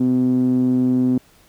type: tone with low-pass filter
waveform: 5% pulse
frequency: 126.9 Hz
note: B2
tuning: 47 cents sharp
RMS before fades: -17 dBFS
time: 0-1.18 s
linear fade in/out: 5 ms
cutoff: 260 Hz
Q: 5.1
effects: pink hiss -53 dBFS RMS until 1.48 s